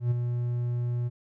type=tone with ADSR envelope; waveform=triangle; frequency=120.9 Hz; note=B2; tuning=36 cents flat; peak=-18 dBFS; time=0-1.1 s; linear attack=110 ms; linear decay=18 ms; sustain=-6 dB; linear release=30 ms; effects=none